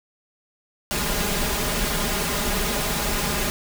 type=noise with comb filter; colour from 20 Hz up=pink; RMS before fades=-24 dBFS; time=0.91-3.5 s; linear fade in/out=0 ms; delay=4.9 ms; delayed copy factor=+0.7; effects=none

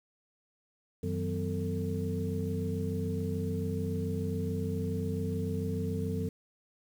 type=tone cluster; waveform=sine; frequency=93.7 / 160.4 / 187.4 / 251.9 / 445.9 Hz; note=F#2 / E3 / F#3 / B3 / A4; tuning=+22 / -47 / +22 / +34 / +23 cents; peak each=-34 / -37 / -36 / -38 / -37 dBFS; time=1.03-6.29 s; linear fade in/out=5 ms; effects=tanh soft clip ceiling -19 dBFS + 9-bit

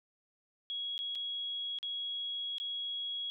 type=tone with dropouts; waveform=sine; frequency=3322 Hz; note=G#7; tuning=in tune; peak=-35 dBFS; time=0.7-3.3 s; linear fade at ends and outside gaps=0 ms; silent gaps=0.979-0.99 / 1.151-1.155 / 1.787-1.829 / 2.583-2.6 s; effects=none

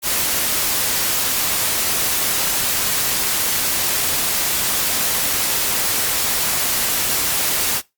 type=noise; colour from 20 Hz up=white; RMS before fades=-19 dBFS; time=0.02-7.82 s; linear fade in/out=50 ms; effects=noise-tail reverb RT60 0.2 s tail -20 dB re dry + Opus 48 kbps

